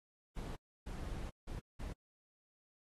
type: noise bursts at uneven times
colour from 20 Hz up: brown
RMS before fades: -43 dBFS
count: 4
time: 0.36-0.56 / 0.86-1.3 / 1.47-1.6 / 1.79-1.93 s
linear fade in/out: 10 ms
effects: AAC 32 kbps